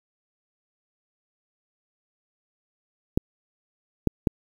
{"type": "clicks", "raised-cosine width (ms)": 3, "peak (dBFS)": -6, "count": 3, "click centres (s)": [3.175, 4.073, 4.272], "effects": ["7-bit"]}